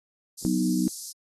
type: high-pass noise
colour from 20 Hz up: pink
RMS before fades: -38 dBFS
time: 0.37-1.13 s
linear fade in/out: 20 ms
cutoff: 4700 Hz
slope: 48 dB/octave
type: chord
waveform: sine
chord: B major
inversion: second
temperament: equal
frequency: 185 / 246.9 / 311.1 Hz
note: F#3 / B3 / D#4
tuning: 0 / 0 / 0 cents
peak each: -26 dBFS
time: 0.45-0.88 s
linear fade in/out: 0 ms
effects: AAC 32 kbps